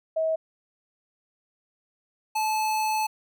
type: tone pair in turn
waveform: sine / square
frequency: 641 / 866.6 Hz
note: E5 / A5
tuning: -49 / -27 cents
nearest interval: perfect fourth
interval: 522 cents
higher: second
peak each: -22 / -24 dBFS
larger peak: first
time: 0.16-0.36 / 2.35-3.07 s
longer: second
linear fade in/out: 10 ms
effects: none